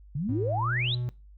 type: exponential sweep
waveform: sine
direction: up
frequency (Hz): 130.1 to 4077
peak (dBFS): -27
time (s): 0.15-0.95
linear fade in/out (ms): 5
type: tone with pitch glide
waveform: triangle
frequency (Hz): 108.6 to 122.61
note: A2 to B2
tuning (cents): -22 to -12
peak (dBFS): -26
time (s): 0.29-1.09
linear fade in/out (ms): 0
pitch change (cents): +210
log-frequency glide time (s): 0.54-0.74
effects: noise-tail reverb RT60 0.3 s tail -21 dB re dry + added 50 Hz sine -48 dBFS peak until 1.37 s